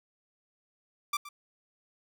sawtooth tone with echo, 1174.7 Hz, D6, in tune, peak -24 dBFS, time 1.13-1.17 s, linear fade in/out 5 ms, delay 120 ms, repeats 1, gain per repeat -15 dB, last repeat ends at 1.29 s, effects none

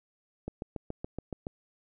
click train, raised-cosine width 2 ms, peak -22 dBFS, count 8, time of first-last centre 0.48-1.469 s, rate 7.08 Hz, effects none

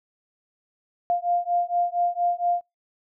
sine beating tone pair, 698.5 / 702.8 Hz, F5 / F5, 0 / +11 cents, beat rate 4.3 Hz, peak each -24 dBFS, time 1.1-2.61 s, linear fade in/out 0 ms, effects noise-tail reverb RT60 0.2 s tail -26 dB re dry

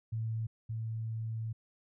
sine tone pair in turn, 112 / 112 Hz, A2 / A2, +31 / +31 cents, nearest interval unison, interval 0 cents, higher neither, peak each -32 / -34 dBFS, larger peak first, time 0.12-0.47 / 0.69-1.53 s, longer second, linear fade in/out 10 ms, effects none

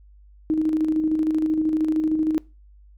sine tone with tremolo, 312.9 Hz, D#4, 10 cents sharp, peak -17 dBFS, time 0.5-2.38 s, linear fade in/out 0 ms, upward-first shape square, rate 13 Hz, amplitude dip 40%, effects noise-tail reverb RT60 0.3 s tail -24 dB re dry + added 50 Hz sine -47 dBFS peak until 2.97 s

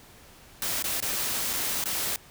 white noise with dropouts, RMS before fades -29 dBFS, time 0.62-2.16 s, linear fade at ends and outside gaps 1 ms, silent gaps 0.825-0.841 / 1.003-1.024 / 1.532-1.535 / 1.84-1.857 s, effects pink hiss -52 dBFS RMS until 2.3 s

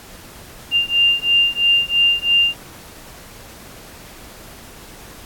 sine beating tone pair, 2794 / 2797 Hz, F7 / F7, 0 / +2 cents, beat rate 3 Hz, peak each -16 dBFS, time 0.71-2.56 s, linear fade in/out 50 ms, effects pink hiss -40 dBFS RMS until 5.25 s + AAC 64 kbps

